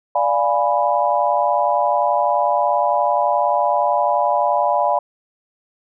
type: chord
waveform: sine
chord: D diminished seventh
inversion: none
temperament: equal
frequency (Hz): 587.3 / 698.5 / 830.6 / 987.8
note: D5 / F5 / Ab5 / Cb6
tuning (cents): 0 / 0 / 0 / 0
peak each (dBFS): -20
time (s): 0.15-4.99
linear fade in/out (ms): 5
effects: none